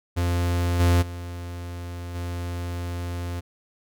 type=tone with level steps; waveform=45% pulse; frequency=87.31 Hz; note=F2; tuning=in tune; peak=-21 / -16 / -32 / -28 dBFS; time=0.16-3.41 s; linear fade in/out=20 ms; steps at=0.79 / 1.01 / 2.14 s; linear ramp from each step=20 ms; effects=none